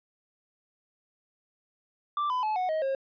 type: tone with pitch steps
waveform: triangle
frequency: 1175 / 1005.3 / 860.2 / 735.9 / 629.7 / 538.7 Hz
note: D6 / B5 / A5 / F#5 / D#5 / C#5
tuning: +1 / +30 / -39 / -10 / +21 / -50 cents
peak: -24 dBFS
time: 2.17-2.95 s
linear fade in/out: 2 ms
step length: 130 ms
effects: resampled to 11025 Hz